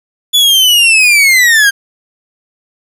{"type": "linear sweep", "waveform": "40% pulse", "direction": "down", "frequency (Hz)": [3465, 1576], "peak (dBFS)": -4, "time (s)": [0.33, 1.71], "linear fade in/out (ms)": 20, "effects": ["resampled to 32000 Hz", "7-bit"]}